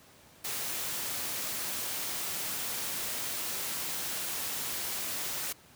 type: noise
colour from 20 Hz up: white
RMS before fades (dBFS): -35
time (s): 0.44-5.53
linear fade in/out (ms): 10
effects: pink hiss -57 dBFS RMS until 5.75 s + high-pass 80 Hz 12 dB/octave